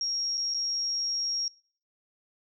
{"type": "tone with dropouts", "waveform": "sine", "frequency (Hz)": 5588, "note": "F8", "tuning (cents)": 0, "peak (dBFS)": -27, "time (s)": [0.01, 1.48], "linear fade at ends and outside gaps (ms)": 1, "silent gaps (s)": [[0.373, 0.377], [0.539, 0.545]], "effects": ["noise-tail reverb RT60 0.5 s tail -25 dB re dry"]}